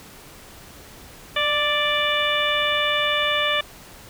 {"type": "harmonic tone with a mistuned harmonic", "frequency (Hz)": 587.3, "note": "D5", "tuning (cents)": 0, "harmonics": [1, 2, 3, 4, 5, 6], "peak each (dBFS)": [-26, -26, -26, -26, -26, -26], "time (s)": [1.36, 3.61], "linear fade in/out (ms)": 5, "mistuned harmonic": 1, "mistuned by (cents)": 20, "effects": ["pink hiss -44 dBFS RMS until 4.09 s"]}